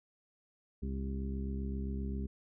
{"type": "harmonic tone with a mistuned harmonic", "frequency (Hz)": 67.6, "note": "C#2", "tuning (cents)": -43, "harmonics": [1, 2, 3, 4, 5, 6], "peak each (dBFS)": [-36, -46, -40, -47, -54, -48], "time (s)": [0.82, 2.27], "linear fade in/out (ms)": 10, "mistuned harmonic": 6, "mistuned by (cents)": -42, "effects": []}